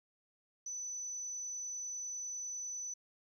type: tone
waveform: sine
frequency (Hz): 5990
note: F#8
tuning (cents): +20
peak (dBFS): -39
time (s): 0.66-2.94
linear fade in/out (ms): 5
effects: 12-bit